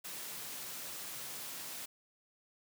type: high-pass noise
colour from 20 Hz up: white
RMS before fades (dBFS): -44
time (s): 0.04-1.86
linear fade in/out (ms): 10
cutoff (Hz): 100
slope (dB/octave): 48
effects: none